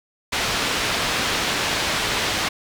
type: low-pass noise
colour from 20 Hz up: white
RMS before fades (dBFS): -23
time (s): 0.32-2.49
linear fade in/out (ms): 10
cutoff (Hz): 3800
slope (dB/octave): 12
effects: none